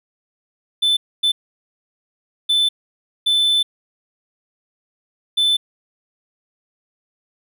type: tone bursts at uneven times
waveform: triangle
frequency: 3520 Hz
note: A7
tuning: in tune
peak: -12 dBFS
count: 5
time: 0.82-0.97 / 1.23-1.32 / 2.49-2.69 / 3.26-3.63 / 5.37-5.57 s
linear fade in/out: 10 ms
effects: none